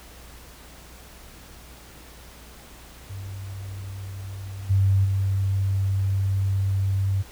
sine tone with level steps, 97.3 Hz, G2, 12 cents flat, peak -32 / -16 / -20 dBFS, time 3.09-7.23 s, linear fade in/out 20 ms, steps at 4.69 / 5.04 s, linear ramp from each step 20 ms, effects added 60 Hz sine -47 dBFS peak until 7.31 s + pink hiss -47 dBFS RMS until 7.31 s

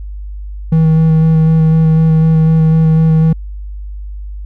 triangle tone with vibrato, 160 Hz, D#3, 49 cents sharp, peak -4 dBFS, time 0.72-3.33 s, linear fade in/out 5 ms, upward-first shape square, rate 4 Hz, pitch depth 10 cents each way, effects added 50 Hz sine -22 dBFS peak until 4.45 s

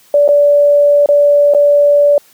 sine tone with dropouts, 579 Hz, D5, 25 cents flat, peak -5 dBFS, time 0.14-2.18 s, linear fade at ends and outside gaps 2 ms, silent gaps 0.279-0.288 / 1.06-1.088 / 1.538-1.547 s, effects white hiss -47 dBFS RMS until 2.33 s + high-pass 100 Hz 12 dB/octave

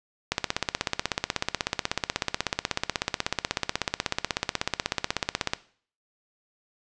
click train, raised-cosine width 0.2 ms, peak -6 dBFS, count 86, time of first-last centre 0.32-5.535 s, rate 16.3 Hz, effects noise-tail reverb RT60 0.5 s tail -18 dB re dry + resampled to 22050 Hz

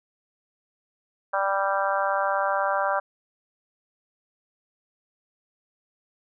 harmonic tone, 196 Hz, G3, in tune, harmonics 3 / 4 / 5 / 6 / 7 / 8, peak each -27 / -28 / -29 / -30 / -30 / -31 dBFS, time 1.33-3 s, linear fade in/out 10 ms, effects none

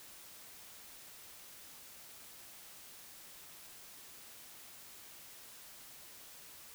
silence, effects white hiss -54 dBFS RMS until 6.74 s

